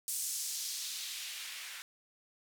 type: noise with band-pass filter sweep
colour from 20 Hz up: blue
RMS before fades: -40 dBFS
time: 0.08-1.82 s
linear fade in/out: 0 ms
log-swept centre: 8300 to 1800 Hz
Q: 1.3
effects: none